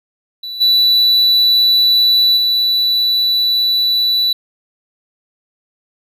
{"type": "tone with level steps", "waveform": "triangle", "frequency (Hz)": 3959, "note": "B7", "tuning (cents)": 3, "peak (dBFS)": [-22, -7, -10], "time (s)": [0.43, 4.33], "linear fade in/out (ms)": 5, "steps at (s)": [0.6, 2.36], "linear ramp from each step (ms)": 20, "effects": []}